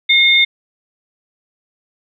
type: tone pair together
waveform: sine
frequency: 2151 / 3614 Hz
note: C7 / A7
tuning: +47 / +46 cents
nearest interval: major sixth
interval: 899 cents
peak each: -11 dBFS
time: 0.09-0.45 s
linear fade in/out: 10 ms
effects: none